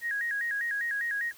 sine tone with vibrato, 1760 Hz, A6, in tune, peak -28 dBFS, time 0.01-1.33 s, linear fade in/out 50 ms, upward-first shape square, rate 5 Hz, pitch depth 110 cents each way, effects white hiss -54 dBFS RMS until 1.37 s

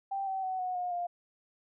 sine tone with pitch steps, 784 / 767 / 750.3 / 734 / 718.1 / 702.5 Hz, G5 / G5 / F#5 / F#5 / F5 / F5, 0 / -38 / +24 / -14 / +48 / +10 cents, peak -31 dBFS, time 0.11-1.07 s, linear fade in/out 10 ms, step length 160 ms, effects none

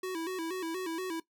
square tone with vibrato, 349.2 Hz, F4, in tune, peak -34 dBFS, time 0.03-1.2 s, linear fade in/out 5 ms, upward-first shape square, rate 4.2 Hz, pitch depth 110 cents each way, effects noise-tail reverb RT60 0.1 s tail -17 dB re dry

